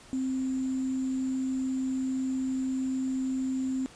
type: tone with sample-and-hold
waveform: sine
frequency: 261.6 Hz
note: C4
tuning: in tune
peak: -27 dBFS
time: 0.13-3.86 s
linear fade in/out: 0 ms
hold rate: 7350 Hz
effects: pink hiss -52 dBFS RMS until 3.95 s + resampled to 22050 Hz